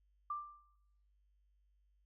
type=tone with exponential decay; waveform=sine; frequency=1182 Hz; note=D6; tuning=11 cents sharp; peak=-35 dBFS; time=0.3-0.76 s; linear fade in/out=5 ms; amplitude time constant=99 ms; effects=noise-tail reverb RT60 0.7 s tail -19 dB re dry + added 50 Hz sine -70 dBFS peak until 2.05 s